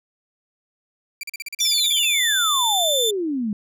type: tone bursts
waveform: sawtooth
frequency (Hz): 2349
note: D7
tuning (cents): 0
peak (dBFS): -25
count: 14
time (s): 1.21-2.052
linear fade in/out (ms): 2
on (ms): 23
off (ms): 40
type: tone with pitch glide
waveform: sawtooth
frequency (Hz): 3520 to 3542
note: A7 to A7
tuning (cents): 0 to +11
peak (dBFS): -16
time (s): 1.6-3.11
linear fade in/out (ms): 10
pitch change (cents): +11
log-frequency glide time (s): 2.35-2.78
type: exponential sweep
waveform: sine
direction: down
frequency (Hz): 5920 to 200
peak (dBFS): -21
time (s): 1.6-3.53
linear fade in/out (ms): 2
effects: none